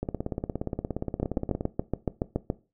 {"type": "two click trains", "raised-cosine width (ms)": 2, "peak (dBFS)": [-16, -12], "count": [28, 10], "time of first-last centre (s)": [[0.03, 1.609], [1.23, 2.501]], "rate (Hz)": [17.1, 7.08], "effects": ["noise-tail reverb RT60 0.3 s tail -18 dB re dry"]}